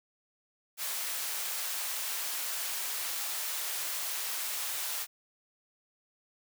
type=high-pass noise; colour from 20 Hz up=white; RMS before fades=-35 dBFS; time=0.77-5.07 s; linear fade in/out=50 ms; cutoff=690 Hz; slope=12 dB/octave; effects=none